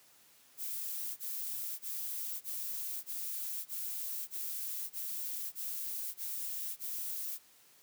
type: noise bursts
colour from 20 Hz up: violet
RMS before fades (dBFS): -39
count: 11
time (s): 0.57-7.39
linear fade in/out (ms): 50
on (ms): 600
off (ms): 22
effects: white hiss -63 dBFS RMS until 7.82 s + high-pass 80 Hz 12 dB/octave